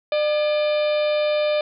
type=harmonic tone with a mistuned harmonic; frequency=600 Hz; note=D5; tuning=37 cents sharp; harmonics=1 / 2 / 3 / 4 / 5 / 6 / 7 / 8; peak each=-18 / -34 / -38 / -31 / -38 / -34 / -39 / -43 dBFS; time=0.12-1.61 s; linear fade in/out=2 ms; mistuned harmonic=3; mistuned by=-86 cents; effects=none